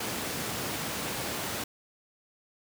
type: high-pass noise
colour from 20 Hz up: pink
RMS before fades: -34 dBFS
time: 0-1.64 s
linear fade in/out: 5 ms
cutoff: 130 Hz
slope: 12 dB/octave
effects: none